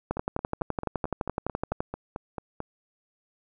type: two click trains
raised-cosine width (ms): 1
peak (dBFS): -13 / -19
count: 21 / 12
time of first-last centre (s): 0.11-1.805 / 0.17-2.604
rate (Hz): 11.8 / 4.52
effects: none